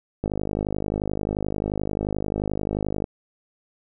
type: click train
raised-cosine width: 2 ms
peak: -12 dBFS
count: 145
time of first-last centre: 0.24-3.042 s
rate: 51.4 Hz
effects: none